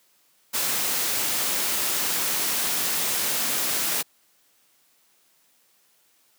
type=noise; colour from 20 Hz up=white; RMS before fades=-25 dBFS; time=0.53-4.03 s; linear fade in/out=20 ms; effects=white hiss -63 dBFS RMS until 6.38 s + high-pass 150 Hz 12 dB/octave